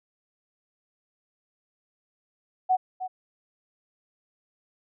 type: tone with echo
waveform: sine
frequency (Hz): 744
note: F#5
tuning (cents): +9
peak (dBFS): -18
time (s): 2.69-2.77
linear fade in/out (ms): 20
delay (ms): 310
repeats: 1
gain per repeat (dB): -11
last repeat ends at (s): 3.08
effects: none